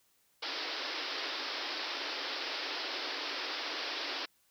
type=band-pass noise; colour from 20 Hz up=white; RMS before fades=-38 dBFS; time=0.42-4.26 s; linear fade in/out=10 ms; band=270 to 5300 Hz; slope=96 dB/octave; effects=white hiss -71 dBFS RMS until 4.5 s